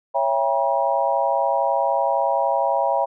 sine chord, C# diminished seventh, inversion none, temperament just, 554.4 / 665.2 / 798.3 / 957.9 Hz, C#5 / E5 / G5 / Bb5, 0 / +16 / +31 / +47 cents, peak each -23 dBFS, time 0.14-3.06 s, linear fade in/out 20 ms, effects none

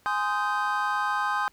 triangle chord, Ab major seventh, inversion none, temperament just, 830.6 / 1038.3 / 1245.9 / 1557.4 Hz, Ab5 / C6 / Eb6 / G6, 0 / -14 / +2 / -12 cents, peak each -28 dBFS, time 0.06-1.48 s, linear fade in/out 0 ms, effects pink hiss -62 dBFS RMS until 1.52 s

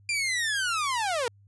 sawtooth linear sweep, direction down, 2404 to 446.9 Hz, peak -22 dBFS, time 0.09-1.28 s, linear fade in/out 2 ms, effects added 100 Hz sine -54 dBFS peak until 1.47 s + resampled to 24000 Hz

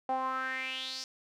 sawtooth tone with band-pass filter sweep, 260.9 Hz, C4, 5 cents flat, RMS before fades -35 dBFS, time 0.09-1.04 s, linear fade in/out 2 ms, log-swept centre 730 to 5400 Hz, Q 5.6, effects none

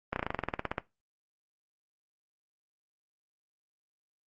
slowing click train, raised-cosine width 0.5 ms, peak -15 dBFS, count 15, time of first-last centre 0.13-0.781 s, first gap 31 ms, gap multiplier 1.06, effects noise-tail reverb RT60 0.2 s tail -18 dB re dry + Opus 24 kbps

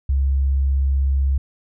sine tone, 68 Hz, C#2, 33 cents flat, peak -15 dBFS, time 0.09-1.38 s, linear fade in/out 5 ms, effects none

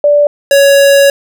sine / square tone pair in turn, 584 / 558.4 Hz, D5 / C#5, -10 / +13 cents, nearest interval minor second, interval 77 cents, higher first, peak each -4 dBFS, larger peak neither, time 0.04-0.27 / 0.51-1.1 s, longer second, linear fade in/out 2 ms, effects none

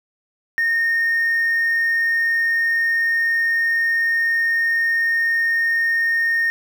sine tone, 1839 Hz, A#6, 24 cents flat, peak -14 dBFS, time 0.58-6.5 s, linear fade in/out 0 ms, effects tanh soft clip ceiling -14 dBFS + 7-bit

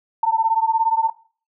sine beating tone pair, 892 / 909 Hz, A5 / A#5, +23 / -44 cents, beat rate 17 Hz, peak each -18 dBFS, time 0.23-1.1 s, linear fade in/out 5 ms, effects noise-tail reverb RT60 0.4 s tail -18 dB re dry

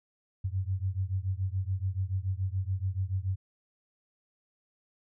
sine beating tone pair, 91.9 / 98.9 Hz, F#2 / G2, -11 / +16 cents, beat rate 7 Hz, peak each -31 / -32 dBFS, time 0.44-3.36 s, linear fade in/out 10 ms, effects none

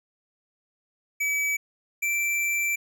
square tone pair in turn, 2289 / 2341 Hz, D7 / D7, -45 / -6 cents, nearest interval unison, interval 39 cents, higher second, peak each -24 dBFS, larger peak neither, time 1.2-1.57 / 2.02-2.76 s, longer second, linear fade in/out 10 ms, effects none

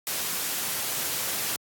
white noise, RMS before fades -29 dBFS, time 0.07-1.56 s, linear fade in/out 0 ms, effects high-pass 100 Hz 12 dB/octave + AAC 64 kbps

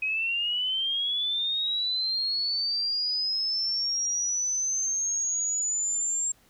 sine linear sweep, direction up, 2518 to 7459 Hz, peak -25 dBFS, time 0.02-6.32 s, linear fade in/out 5 ms, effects pink hiss -61 dBFS RMS until 6.49 s

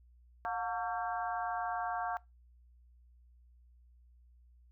harmonic tone with a mistuned harmonic, 226.7 Hz, A#3, 48 cents flat, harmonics 3 / 4 / 5 / 6 / 7, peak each -37 / -39 / -41 / -43 / -44 dBFS, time 0.45-2.17 s, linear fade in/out 0 ms, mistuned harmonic 3, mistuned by +87 cents, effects noise-tail reverb RT60 0.2 s tail -21 dB re dry + added 60 Hz sine -59 dBFS peak until 4.71 s

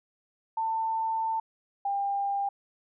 sine tone pair in turn, 894 / 798.4 Hz, A5 / G5, +27 / +32 cents, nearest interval major second, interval 195 cents, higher first, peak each -26 dBFS, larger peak neither, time 0.57-1.4 / 1.85-2.49 s, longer first, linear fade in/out 5 ms, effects none

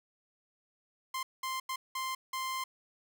sawtooth tone bursts at uneven times, 1046.5 Hz, C6, in tune, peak -30 dBFS, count 5, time 1.14-1.23 / 1.43-1.6 / 1.69-1.76 / 1.95-2.15 / 2.33-2.64 s, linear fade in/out 5 ms, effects none

